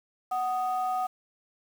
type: tone pair together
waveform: sine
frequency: 744.2 / 1244 Hz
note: F#5 / D#6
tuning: +10 / -1 cents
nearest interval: major sixth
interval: 889 cents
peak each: -26 / -32 dBFS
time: 0.31-1.07 s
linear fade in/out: 10 ms
effects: tanh soft clip ceiling -20 dBFS + 8-bit